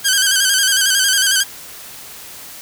10% pulse tone with vibrato, 1568 Hz, G6, in tune, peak -3 dBFS, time 0.04-1.44 s, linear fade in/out 20 ms, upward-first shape square, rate 11 Hz, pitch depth 51 cents each way, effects white hiss -35 dBFS RMS until 2.61 s

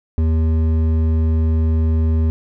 triangle tone with hard clipping, 80 Hz, D#2, 49 cents sharp, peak -15 dBFS, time 0.18-2.3 s, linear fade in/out 0 ms, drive 13 dB, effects none

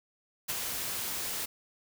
white noise with ADSR envelope, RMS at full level -31 dBFS, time 0.48-1.46 s, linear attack 19 ms, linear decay 25 ms, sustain -4 dB, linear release 10 ms, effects none

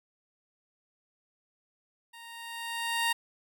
15% pulse tone with level ramp, 929 Hz, A#5, 6 cents flat, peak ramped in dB -41 to -18 dBFS, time 2.13-3.13 s, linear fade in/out 10 ms, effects none

